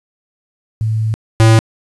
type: tone pair in turn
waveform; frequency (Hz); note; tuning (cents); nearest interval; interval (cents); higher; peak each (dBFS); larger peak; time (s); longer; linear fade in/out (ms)
sine / square; 110 / 111.99; A2 / A2; 0 / +31; unison; 31; second; -13 / -6; second; 0.81-1.14 / 1.4-1.59; first; 0
effects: resampled to 24000 Hz + 8-bit